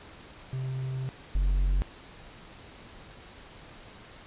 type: tone pair in turn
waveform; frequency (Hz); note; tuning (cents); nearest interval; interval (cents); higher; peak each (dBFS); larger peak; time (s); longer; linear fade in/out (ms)
triangle; 130.81 / 46.25; C3 / F#1; 0 / 0; octave + tritone; 1800; first; -28 / -20; second; 0.53-1.09 / 1.35-1.82; first; 0
effects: pink hiss -49 dBFS RMS until 4.26 s + resampled to 8000 Hz